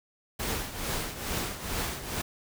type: noise with tremolo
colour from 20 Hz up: pink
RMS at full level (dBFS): -30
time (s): 0.39-2.22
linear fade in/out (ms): 10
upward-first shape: triangle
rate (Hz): 2.3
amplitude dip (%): 75
effects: none